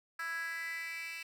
10% pulse tone with high-pass filter sweep, 330.9 Hz, E4, 7 cents sharp, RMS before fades -40 dBFS, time 0.19-1.23 s, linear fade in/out 5 ms, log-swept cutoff 1500 to 2600 Hz, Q 6, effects none

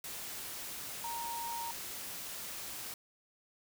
sine tone in noise, 932.3 Hz, A#5, in tune, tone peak -38 dBFS, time 1.04-1.71 s, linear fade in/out 2 ms, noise white, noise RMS -43 dBFS, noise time 0.04-2.94 s, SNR +2 dB, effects none

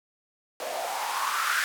blue noise with band-pass filter sweep, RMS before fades -29 dBFS, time 0.6-1.64 s, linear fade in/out 0 ms, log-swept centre 550 to 1600 Hz, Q 6, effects none

